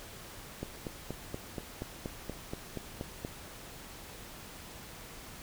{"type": "click train", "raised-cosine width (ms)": 2, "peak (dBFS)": -23, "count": 12, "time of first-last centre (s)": [0.63, 3.249], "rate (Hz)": 4.2, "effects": ["pink hiss -48 dBFS RMS until 5.42 s"]}